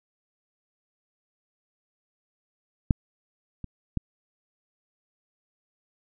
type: clicks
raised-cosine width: 5 ms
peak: -6 / -23 / -13 dBFS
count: 3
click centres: 2.908 / 3.643 / 3.973 s
effects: none